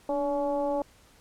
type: tone with frequency modulation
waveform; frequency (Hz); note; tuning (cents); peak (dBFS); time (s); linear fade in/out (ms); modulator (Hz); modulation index
sine; 570; C#5; +48; -25; 0.09-0.82; 2; 278; 1
effects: pink hiss -58 dBFS RMS until 1.2 s + low-pass 12000 Hz 12 dB/octave